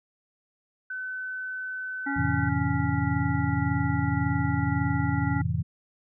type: tone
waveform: sine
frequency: 1515 Hz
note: F#6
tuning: 40 cents sharp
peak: -31 dBFS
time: 0.9-2.49 s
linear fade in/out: 5 ms
type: harmonic tone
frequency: 279.1 Hz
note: C#4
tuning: 12 cents sharp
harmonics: 1 / 3 / 5 / 7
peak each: -29 / -34 / -36 / -37 dBFS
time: 2.06-5.42 s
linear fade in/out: 10 ms
type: chord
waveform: sine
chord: F major seventh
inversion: none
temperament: just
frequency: 87.31 / 109.13 / 130.96 / 163.7 Hz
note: F2 / A2 / C3 / E3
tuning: 0 / -14 / +2 / -12 cents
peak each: -30 dBFS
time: 2.16-5.63 s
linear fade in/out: 10 ms
effects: none